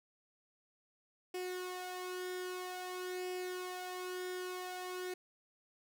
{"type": "tone with flanger", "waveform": "sawtooth", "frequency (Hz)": 364.9, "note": "F#4", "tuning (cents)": -24, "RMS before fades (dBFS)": -42, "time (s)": [1.34, 5.14], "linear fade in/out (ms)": 5, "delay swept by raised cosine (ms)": [0.38, 2.18], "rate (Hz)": 0.51, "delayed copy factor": 0.55, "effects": []}